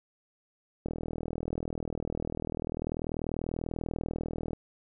click train, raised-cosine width 2 ms, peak -20 dBFS, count 149, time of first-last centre 0.86-4.532 s, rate 40.3 Hz, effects none

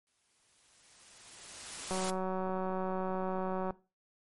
white noise with exponential growth, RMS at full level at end -36 dBFS, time 0.07-2.1 s, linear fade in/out 0 ms, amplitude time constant 440 ms
click train, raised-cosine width 1 ms, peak -22 dBFS, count 337, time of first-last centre 1.91-3.707 s, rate 187 Hz
effects noise-tail reverb RT60 0.3 s tail -19 dB re dry + MP3 48 kbps

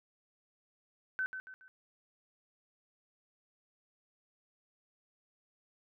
sine tone with echo, 1523 Hz, F#6, 50 cents sharp, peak -31 dBFS, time 1.19-1.26 s, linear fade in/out 0 ms, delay 140 ms, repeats 3, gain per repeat -8 dB, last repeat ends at 1.68 s, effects none

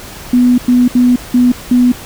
sine tone bursts at uneven times, 246.9 Hz, B3, in tune, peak -5 dBFS, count 5, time 0.33-0.58 / 0.68-0.88 / 0.95-1.16 / 1.34-1.52 / 1.71-1.92 s, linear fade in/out 5 ms, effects pink hiss -30 dBFS RMS until 2.05 s

